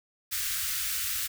white band-stop noise, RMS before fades -31 dBFS, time 0.31-1.28 s, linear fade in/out 20 ms, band 100 to 1300 Hz, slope 48 dB/octave, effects none

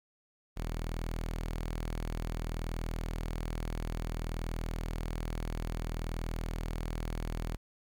sawtooth tone, 40.58 Hz, E1, 26 cents flat, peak -30 dBFS, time 0.56-7.57 s, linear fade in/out 20 ms, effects 11-bit

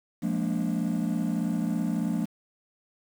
triangle chord, Bb dominant seventh, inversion second, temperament just, 174.81 / 209.8 / 233.1 / 291.4 Hz, F3 / Ab3 / Bb3 / D4, +2 / +18 / 0 / -13 cents, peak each -27 / -28 / -27 / -30 dBFS, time 0.22-2.26 s, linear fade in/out 20 ms, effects tanh soft clip ceiling -18 dBFS + 8-bit

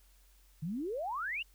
sine exponential sweep, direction up, 146.4 to 2960 Hz, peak -34 dBFS, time 0.62-1.43 s, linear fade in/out 10 ms, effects added 46 Hz sine -61 dBFS peak until 1.54 s + white hiss -68 dBFS RMS until 1.54 s

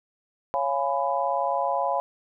sine chord, C# dominant seventh, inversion none, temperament just, 554.4 / 693 / 831.5 / 997.9 Hz, C#5 / E#5 / G#5 / B5, 0 / -14 / +2 / +18 cents, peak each -28 dBFS, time 0.54-2 s, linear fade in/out 0 ms, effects none

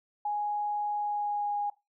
sine tone with pitch glide, 830.6 to 822 Hz, G#5 to G#5, 0 to -18 cents, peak -28 dBFS, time 0.25-1.7 s, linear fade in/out 5 ms, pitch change -18 cents, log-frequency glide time 0.97-1.58 s, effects noise-tail reverb RT60 0.2 s tail -18 dB re dry

